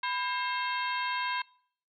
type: harmonic tone with a mistuned harmonic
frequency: 534 Hz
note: C5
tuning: 35 cents sharp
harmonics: 2 / 3 / 4 / 5 / 6 / 7 / 8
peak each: -32 / -36 / -38 / -40 / -42 / -43 / -44 dBFS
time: 0.03-1.42 s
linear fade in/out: 5 ms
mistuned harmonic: 2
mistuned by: -120 cents
effects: noise-tail reverb RT60 0.6 s tail -24 dB re dry